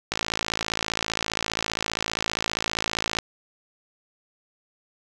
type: click train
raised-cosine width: 0.2 ms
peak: -7 dBFS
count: 170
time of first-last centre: 0.12-3.187 s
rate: 55.1 Hz
effects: none